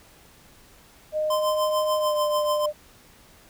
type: tone with pitch glide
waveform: sine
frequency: 615 to 599.2 Hz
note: D#5 to D5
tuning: -20 to +35 cents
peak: -22 dBFS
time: 1.12-2.73 s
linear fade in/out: 50 ms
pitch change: -45 cents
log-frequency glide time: 1.97-2.17 s
type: tone with tremolo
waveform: square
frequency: 1036 Hz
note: C6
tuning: 17 cents flat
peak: -23 dBFS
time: 1.3-2.66 s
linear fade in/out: 5 ms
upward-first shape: triangle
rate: 6.8 Hz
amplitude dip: 80%
effects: pink hiss -53 dBFS RMS until 3.49 s